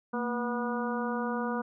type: harmonic tone with a mistuned harmonic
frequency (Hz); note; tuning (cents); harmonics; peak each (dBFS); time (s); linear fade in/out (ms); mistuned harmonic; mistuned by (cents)
242.9; B3; -29; 1 / 2 / 3 / 4 / 5 / 6; -32 / -35 / -40 / -37 / -39 / -40; 0.13-1.62; 10; 1; -85
effects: none